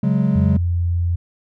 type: chord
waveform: triangle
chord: C# suspended fourth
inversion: none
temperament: equal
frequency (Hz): 138.59 / 185 / 207.7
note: C#3 / F#3 / G#3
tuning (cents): 0 / 0 / 0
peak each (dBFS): -17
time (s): 0.03-0.57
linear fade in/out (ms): 5
type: tone with pitch glide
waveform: sine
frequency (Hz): 87.31 to 86.41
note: F2 to F2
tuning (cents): 0 to -18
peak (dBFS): -16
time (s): 0.35-1.16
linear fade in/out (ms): 10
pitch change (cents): -18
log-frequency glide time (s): 0.54-0.83
effects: none